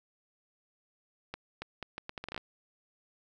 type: accelerating click train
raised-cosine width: 0.3 ms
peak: -22 dBFS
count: 12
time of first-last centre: 1.34-2.378 s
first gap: 280 ms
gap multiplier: 0.74
effects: none